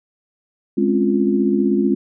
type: chord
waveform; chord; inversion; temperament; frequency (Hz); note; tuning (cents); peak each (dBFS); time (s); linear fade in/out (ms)
sine; Db major seventh; second; equal; 207.7 / 261.6 / 277.2 / 349.2; Ab3 / C4 / Db4 / F4; 0 / 0 / 0 / 0; -18 / -21 / -21 / -19; 0.77-1.95; 10
effects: none